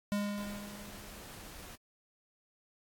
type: tone with exponential decay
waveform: square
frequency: 204.5 Hz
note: G#3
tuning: 26 cents flat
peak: -30 dBFS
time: 0.12-1.55 s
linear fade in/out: 0 ms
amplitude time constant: 310 ms
type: noise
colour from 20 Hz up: pink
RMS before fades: -49 dBFS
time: 0.37-1.76 s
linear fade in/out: 10 ms
effects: AAC 64 kbps